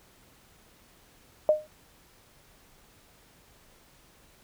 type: tone with exponential decay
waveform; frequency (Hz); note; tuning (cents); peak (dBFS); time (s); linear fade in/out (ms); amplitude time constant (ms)
sine; 612; D#5; -29; -14; 1.49-1.67; 1; 39
effects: pink hiss -59 dBFS RMS until 4.43 s